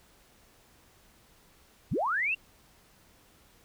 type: linear sweep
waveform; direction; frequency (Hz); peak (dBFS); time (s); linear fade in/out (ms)
sine; up; 63 to 2800; -26; 1.91-2.35; 10
effects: pink hiss -61 dBFS RMS until 3.64 s